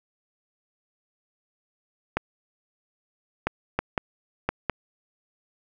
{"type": "clicks", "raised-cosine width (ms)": 0.5, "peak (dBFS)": -8, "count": 6, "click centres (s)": [2.17, 3.47, 3.79, 3.978, 4.49, 4.697], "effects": []}